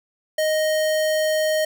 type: tone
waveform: square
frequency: 622.3 Hz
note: D#5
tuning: in tune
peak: -19 dBFS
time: 0.38-1.65 s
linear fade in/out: 5 ms
effects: none